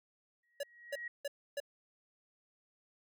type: tone with exponential growth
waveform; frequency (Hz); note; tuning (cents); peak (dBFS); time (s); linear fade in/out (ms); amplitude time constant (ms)
sine; 1901; A#6; +33; -38; 0.43-1.08; 5; 140
type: tone bursts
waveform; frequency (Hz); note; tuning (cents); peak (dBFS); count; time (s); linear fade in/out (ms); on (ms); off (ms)
square; 569; C#5; +45; -36; 4; 0.6-1.602; 5; 33; 290
effects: none